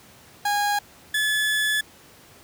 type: tone pair in turn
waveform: 30% pulse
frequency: 821 / 1719.7 Hz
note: G#5 / A6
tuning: -20 / -40 cents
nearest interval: octave + minor second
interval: 1280 cents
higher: second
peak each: -18 dBFS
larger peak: neither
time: 0.45-0.79 / 1.14-1.81 s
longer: second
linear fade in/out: 5 ms
effects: pink hiss -50 dBFS RMS until 2.43 s + high-pass 80 Hz 12 dB/octave